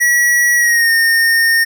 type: tone with pitch glide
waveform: square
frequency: 1928 to 1833.5 Hz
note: B6 to A#6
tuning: -42 to -29 cents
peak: -10 dBFS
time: 0-1.65 s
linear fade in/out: 20 ms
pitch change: -87 cents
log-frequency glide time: 0.56-0.91 s
effects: none